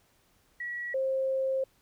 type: tone pair in turn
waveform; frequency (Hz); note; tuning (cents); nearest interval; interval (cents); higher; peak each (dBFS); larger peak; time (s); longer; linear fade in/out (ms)
sine; 1928 / 530.8; B6 / C5; -42 / +25; octave + minor seventh; 2233; first; -33 / -26; second; 0.6-0.94 / 0.94-1.64; second; 5
effects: pink hiss -67 dBFS RMS until 1.81 s